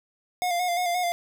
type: tone with vibrato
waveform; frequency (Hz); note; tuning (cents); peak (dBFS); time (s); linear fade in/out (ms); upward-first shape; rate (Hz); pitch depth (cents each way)
square; 709; F5; +26; -24; 0.42-1.12; 0; square; 5.7; 35
effects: none